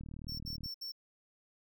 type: click train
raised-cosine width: 5 ms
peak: -33 dBFS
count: 26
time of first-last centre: 0.01-0.659 s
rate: 38.5 Hz
type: tone bursts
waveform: square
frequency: 5430 Hz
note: F8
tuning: 50 cents flat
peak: -40 dBFS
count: 4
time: 0.28-0.921 s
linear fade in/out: 10 ms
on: 110 ms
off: 67 ms
effects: none